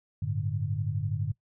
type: chord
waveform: sine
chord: G suspended second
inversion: none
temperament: equal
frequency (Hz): 98 / 110 / 146.83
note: G2 / A2 / D3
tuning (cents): 0 / 0 / 0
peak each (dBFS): -32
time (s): 0.22-1.32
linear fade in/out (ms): 5
effects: noise-tail reverb RT60 0.1 s tail -19 dB re dry